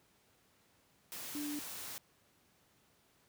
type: tone in noise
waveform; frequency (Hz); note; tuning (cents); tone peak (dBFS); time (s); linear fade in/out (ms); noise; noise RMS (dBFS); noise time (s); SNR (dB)
sine; 293.7; D4; 0; -38; 1.35-1.59; 0; white; -45; 1.12-1.98; +4
effects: pink hiss -70 dBFS RMS until 3.28 s + high-pass 80 Hz 12 dB/octave